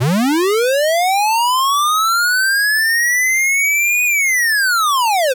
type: linear two-way sweep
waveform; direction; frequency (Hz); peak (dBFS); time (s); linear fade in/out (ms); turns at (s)
square; up then down; 110.6 to 2489 to 484.7; -13; 0-5.34; 20; 4.04
effects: none